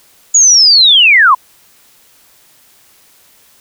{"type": "linear sweep", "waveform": "sine", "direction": "down", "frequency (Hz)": [6860, 950], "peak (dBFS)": -3, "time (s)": [0.34, 1.35], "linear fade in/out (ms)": 10, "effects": ["white hiss -47 dBFS RMS until 3.6 s"]}